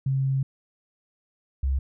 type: tone pair in turn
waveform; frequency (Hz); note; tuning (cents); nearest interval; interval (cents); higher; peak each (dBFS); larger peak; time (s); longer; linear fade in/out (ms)
sine; 134.6 / 67.22; C3 / C2; +49 / +47; octave; 1202; first; -21; neither; 0.06-0.43 / 1.63-1.79; first; 5
effects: none